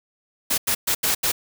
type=noise bursts at uneven times; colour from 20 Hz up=white; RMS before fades=-21 dBFS; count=5; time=0.5-0.58 / 0.67-0.75 / 0.87-0.95 / 1.03-1.15 / 1.23-1.32 s; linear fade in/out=10 ms; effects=none

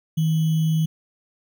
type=tone with sample-and-hold; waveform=sine; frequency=159.2 Hz; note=D#3; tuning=40 cents sharp; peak=-17 dBFS; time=0.17-0.86 s; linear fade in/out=10 ms; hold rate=3150 Hz; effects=none

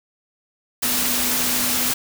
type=tone in noise; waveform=sine; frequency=247.8 Hz; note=B3; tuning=6 cents sharp; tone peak=-30 dBFS; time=0.84-1.92 s; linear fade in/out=10 ms; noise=white; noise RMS=-21 dBFS; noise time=0.82-1.94 s; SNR=-12 dB; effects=none

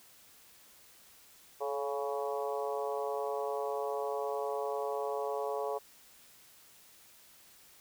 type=harmonic tone with a mistuned harmonic; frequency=140 Hz; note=C#3; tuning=18 cents sharp; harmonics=3 / 4 / 5 / 6 / 7 / 8; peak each=-36 / -38 / -40 / -42 / -43 / -44 dBFS; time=1.6-5.79 s; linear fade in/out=20 ms; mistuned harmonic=3; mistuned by=+39 cents; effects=white hiss -59 dBFS RMS until 7.8 s

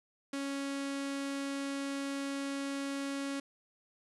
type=tone with notch filter; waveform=sawtooth; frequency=277.2 Hz; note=C#4; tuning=in tune; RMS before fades=-37 dBFS; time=0.33-3.4 s; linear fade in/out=5 ms; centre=750 Hz; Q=1.9; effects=resampled to 24000 Hz + 10-bit

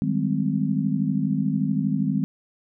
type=chord; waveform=sine; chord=Ab major seventh; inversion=second; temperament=just; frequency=155.74 / 194.67 / 207.7 / 259.6 Hz; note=Eb3 / G3 / Ab3 / C4; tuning=+2 / -12 / 0 / -13 cents; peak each=-26 dBFS; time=0.02-2.24 s; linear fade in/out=0 ms; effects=none

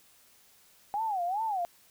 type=tone with vibrato; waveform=sine; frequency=789 Hz; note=G5; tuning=11 cents sharp; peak=-28 dBFS; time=0.94-1.65 s; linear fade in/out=0 ms; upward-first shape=sine; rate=2.5 Hz; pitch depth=230 cents each way; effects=white hiss -61 dBFS RMS until 1.9 s

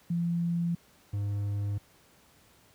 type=tone pair in turn; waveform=sine / triangle; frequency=170.8 / 101.56 Hz; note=F3 / G#2; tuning=-38 / -38 cents; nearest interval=major sixth; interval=900 cents; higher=first; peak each=-26 dBFS; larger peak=neither; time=0.1-0.75 / 1.13-1.78 s; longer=neither; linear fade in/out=5 ms; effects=pink hiss -61 dBFS RMS until 2.74 s + high-pass 60 Hz 12 dB/octave

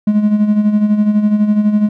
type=tone with tremolo; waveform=triangle; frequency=210 Hz; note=G#3; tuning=19 cents sharp; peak=-4 dBFS; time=0.07-1.89 s; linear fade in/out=5 ms; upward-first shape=sine; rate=12 Hz; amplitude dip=65%; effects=tanh soft clip ceiling -1 dBFS

